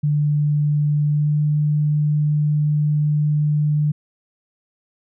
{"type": "tone with pitch glide", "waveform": "sine", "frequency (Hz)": [148, 149.55], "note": ["D3", "D3"], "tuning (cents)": [14, 32], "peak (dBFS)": -15, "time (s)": [0.03, 3.92], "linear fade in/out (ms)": 10, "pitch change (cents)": 18, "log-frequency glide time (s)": [1.07, 1.37], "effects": []}